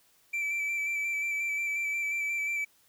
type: tone with vibrato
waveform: triangle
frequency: 2327 Hz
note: D7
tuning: 17 cents flat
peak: -27 dBFS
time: 0.33-2.65 s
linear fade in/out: 10 ms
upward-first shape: square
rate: 5.6 Hz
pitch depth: 18 cents each way
effects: white hiss -65 dBFS RMS until 2.88 s